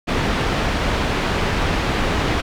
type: low-pass noise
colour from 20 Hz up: pink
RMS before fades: -20 dBFS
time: 0.07-2.42 s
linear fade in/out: 20 ms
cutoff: 3200 Hz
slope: 12 dB/octave
effects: none